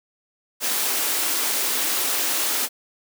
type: high-pass noise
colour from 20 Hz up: white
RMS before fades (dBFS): -23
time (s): 0.6-2.69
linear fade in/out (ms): 50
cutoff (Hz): 230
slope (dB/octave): 96
effects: none